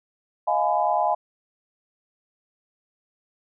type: chord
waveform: sine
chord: F half-diminished seventh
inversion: third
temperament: just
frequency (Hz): 628.6 / 698.5 / 838.1 / 1005.8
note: Eb5 / F5 / Ab5 / Cb6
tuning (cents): +18 / 0 / +16 / +31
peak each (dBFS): -26 / -24 / -23 / -27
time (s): 0.47-1.15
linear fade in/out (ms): 10
effects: none